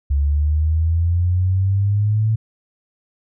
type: exponential sweep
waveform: sine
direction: up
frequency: 69.5 to 111.6 Hz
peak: -14 dBFS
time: 0.1-2.36 s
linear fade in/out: 10 ms
effects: none